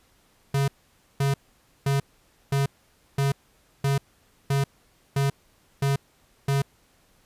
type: tone bursts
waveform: square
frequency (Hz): 138.59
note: C#3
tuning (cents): 0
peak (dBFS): -21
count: 10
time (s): 0.54-6.62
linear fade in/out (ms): 5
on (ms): 140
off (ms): 520
effects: pink hiss -62 dBFS RMS until 7.25 s + resampled to 32000 Hz